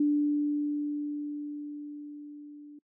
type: tone with level ramp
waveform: sine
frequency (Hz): 293.7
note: D4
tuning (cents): 0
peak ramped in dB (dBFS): -21 to -45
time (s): 0-2.79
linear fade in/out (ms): 5
effects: noise-tail reverb RT60 0.1 s tail -25 dB re dry